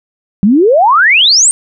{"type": "exponential sweep", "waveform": "sine", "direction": "up", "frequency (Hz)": [185, 8870], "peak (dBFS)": -4, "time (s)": [0.43, 1.51], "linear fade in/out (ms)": 0, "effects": []}